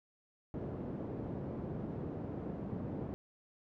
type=band-pass noise; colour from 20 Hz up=pink; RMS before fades=-41 dBFS; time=0.54-3.14 s; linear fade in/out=0 ms; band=110 to 440 Hz; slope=12 dB/octave; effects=none